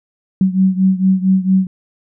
sine beating tone pair, 187.6 / 192 Hz, F#3 / G3, +24 / -36 cents, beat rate 4.4 Hz, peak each -12 / -15 dBFS, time 0.41-1.67 s, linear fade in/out 2 ms, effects none

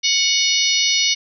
harmonic tone with a mistuned harmonic, 731 Hz, F#5, 21 cents flat, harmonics 3 / 4 / 5 / 6 / 7 / 8, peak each -22 / -22 / -22 / -22 / -22 / -22 dBFS, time 0.03-1.15 s, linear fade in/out 20 ms, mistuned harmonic 3, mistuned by +24 cents, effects none

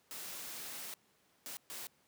white noise bursts at uneven times, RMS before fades -45 dBFS, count 3, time 0.11-0.94 / 1.46-1.57 / 1.7-1.87 s, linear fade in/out 0 ms, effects pink hiss -71 dBFS RMS until 2.07 s + high-pass 150 Hz 12 dB/octave

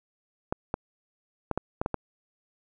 clicks, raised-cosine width 1 ms, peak -13 dBFS, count 7, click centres 0.525 / 0.741 / 1.513 / 1.576 / 1.815 / 1.861 / 1.943 s, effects none

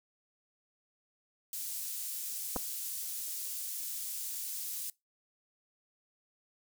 pink high-pass noise, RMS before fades -39 dBFS, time 1.53-4.9 s, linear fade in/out 2 ms, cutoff 8400 Hz, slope 12 dB/octave
clicks, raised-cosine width 1 ms, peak -21 dBFS, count 2, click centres 2.561 / 2.565 s
effects noise-tail reverb RT60 0.2 s tail -23 dB re dry

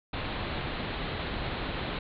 pink low-pass noise, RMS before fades -34 dBFS, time 0.13-1.99 s, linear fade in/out 5 ms, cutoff 4200 Hz, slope 96 dB/octave, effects none

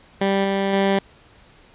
15% pulse tone with level steps, 196 Hz, G3, in tune, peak -11 / -13 / -10 dBFS, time 0.21-0.99 s, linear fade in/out 5 ms, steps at 0.44 / 0.73 s, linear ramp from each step 2 ms, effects pink hiss -51 dBFS RMS until 1.74 s + resampled to 8000 Hz

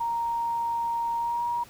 sine tone with pitch glide, 932.3 to 950.8 Hz, A#5 to A#5, 0 to +34 cents, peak -25 dBFS, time 0-1.64 s, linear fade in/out 10 ms, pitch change +34 cents, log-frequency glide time 1.17-1.45 s, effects pink hiss -51 dBFS RMS until 1.69 s

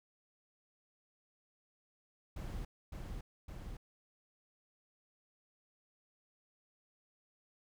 brown noise with echo, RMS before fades -42 dBFS, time 2.36-2.65 s, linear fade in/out 5 ms, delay 560 ms, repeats 2, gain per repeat -2 dB, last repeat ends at 3.77 s, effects none

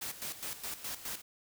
white noise with tremolo, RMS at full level -39 dBFS, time 0.01-1.22 s, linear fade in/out 10 ms, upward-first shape square, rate 4.8 Hz, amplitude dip 70%, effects none

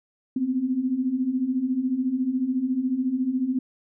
sine beating tone pair, 246.9 / 260.9 Hz, B3 / C4, 0 / -5 cents, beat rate 14 Hz, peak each -28 / -23 dBFS, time 0.36-3.59 s, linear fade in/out 5 ms, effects none

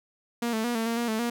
sawtooth tone with pitch steps, 236.3 / 220.6 / 240.1 / 225.3 / 231.1 / 237.3 / 219.4 / 237.5 Hz, A#3 / A3 / B3 / A3 / A#3 / A#3 / A3 / A#3, +24 / +5 / -49 / +41 / -15 / +31 / -5 / +33 cents, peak -22 dBFS, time 0.42-1.3 s, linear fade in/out 5 ms, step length 110 ms, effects none

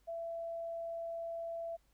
sine tone, 669 Hz, E5, 25 cents sharp, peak -38 dBFS, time 0.07-1.77 s, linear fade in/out 20 ms, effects added 50 Hz sine -70 dBFS peak until 1.93 s + pink hiss -75 dBFS RMS until 1.93 s

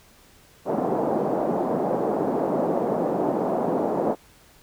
white band-pass noise, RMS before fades -24 dBFS, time 0.65-4.16 s, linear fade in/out 50 ms, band 180 to 720 Hz, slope 24 dB/octave, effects pink hiss -54 dBFS RMS until 4.62 s

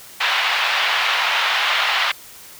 white band-pass noise, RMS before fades -19 dBFS, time 0.2-2.12 s, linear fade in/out 10 ms, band 750 to 3400 Hz, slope 24 dB/octave, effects white hiss -41 dBFS RMS until 2.59 s

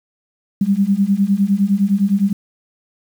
sine beating tone pair, 193.2 / 203 Hz, G3 / G#3, -25 / -39 cents, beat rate 9.8 Hz, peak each -16 / -15 dBFS, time 0.61-2.33 s, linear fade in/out 5 ms, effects 7-bit

